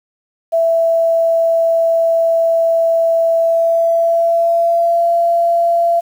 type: tone with pitch glide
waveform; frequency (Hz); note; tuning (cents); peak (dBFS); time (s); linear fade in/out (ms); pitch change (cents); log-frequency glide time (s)
sine; 662 to 681.4; E5 to F5; +7 to -43; -10; 0.52-6.01; 20; +50; 3.37-5.06
effects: 7-bit